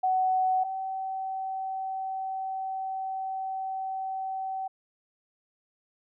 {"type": "tone pair in turn", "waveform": "sine", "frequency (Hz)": [749, 764.7], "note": ["F#5", "G5"], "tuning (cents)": [21, -43], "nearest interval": "unison", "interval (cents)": 36, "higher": "second", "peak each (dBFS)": [-22, -30], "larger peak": "first", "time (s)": [[0.03, 0.64], [0.64, 4.68]], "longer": "second", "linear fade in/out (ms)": 10, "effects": []}